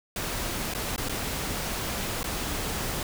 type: noise with dropouts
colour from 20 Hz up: pink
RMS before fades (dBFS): -31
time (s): 0.16-3.03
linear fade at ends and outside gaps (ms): 2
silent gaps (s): 0.738-0.748 / 0.962-0.979 / 1.087-1.094 / 2.231-2.241
effects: none